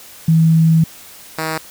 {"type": "tone pair in turn", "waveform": ["sine", "5% pulse"], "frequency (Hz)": [162, 158.94], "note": ["E3", "D#3"], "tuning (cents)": [-30, 37], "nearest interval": "unison", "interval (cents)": 33, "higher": "first", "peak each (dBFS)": -8, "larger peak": "neither", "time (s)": [[0.28, 0.84], [1.38, 1.58]], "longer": "first", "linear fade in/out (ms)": 5, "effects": ["white hiss -39 dBFS RMS until 1.7 s"]}